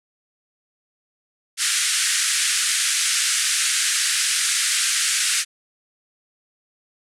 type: band-pass noise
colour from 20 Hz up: white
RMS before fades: -21 dBFS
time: 1.57-5.45 s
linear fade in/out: 50 ms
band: 1400 to 10000 Hz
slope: 48 dB/octave
effects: none